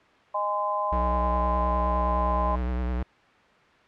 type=harmonic tone; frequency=205.8 Hz; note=G#3; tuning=16 cents flat; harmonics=3 / 4 / 5; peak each=-30 / -31 / -26 dBFS; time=0.34-2.56 s; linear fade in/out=10 ms
type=tone with vibrato; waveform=square; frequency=61.74 Hz; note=B1; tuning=in tune; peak=-26 dBFS; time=0.92-3.03 s; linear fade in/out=5 ms; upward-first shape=sine; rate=9.7 Hz; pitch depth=47 cents each way
effects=white hiss -56 dBFS RMS until 3.87 s + low-pass 2000 Hz 12 dB/octave